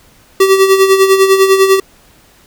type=tone with tremolo; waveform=square; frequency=385.5 Hz; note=G4; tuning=29 cents flat; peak=-4 dBFS; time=0.4-1.8 s; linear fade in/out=5 ms; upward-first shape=sine; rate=10 Hz; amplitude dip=60%; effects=pink hiss -46 dBFS RMS until 2.46 s